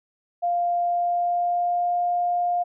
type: tone with pitch glide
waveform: sine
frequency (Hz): 698.5 to 705.4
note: F5 to F5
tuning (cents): 0 to +17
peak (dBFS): -20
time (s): 0.42-2.64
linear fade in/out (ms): 20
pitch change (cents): +17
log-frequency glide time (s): 0.78-1.97
effects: none